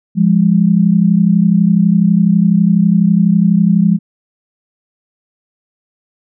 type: tone pair together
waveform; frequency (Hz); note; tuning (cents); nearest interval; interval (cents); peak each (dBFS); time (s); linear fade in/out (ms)
sine; 173.24 / 205.3; F3 / G#3; -14 / -20; minor third; 294; -10; 0.15-3.99; 50
effects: none